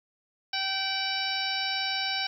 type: harmonic tone with a mistuned harmonic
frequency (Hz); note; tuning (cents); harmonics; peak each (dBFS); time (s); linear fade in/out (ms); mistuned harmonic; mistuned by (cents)
773; G5; -24; 1 / 2 / 3 / 4 / 5 / 6 / 7; -35 / -35 / -35 / -35 / -35 / -35 / -35; 0.53-2.27; 5; 4; -63
effects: 10-bit